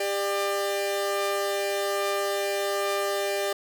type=tone pair together; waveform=sawtooth; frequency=398.4 / 597 Hz; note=G4 / D5; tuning=+28 / +28 cents; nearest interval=perfect fifth; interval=700 cents; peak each=-24 dBFS; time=0-3.53 s; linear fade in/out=5 ms; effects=none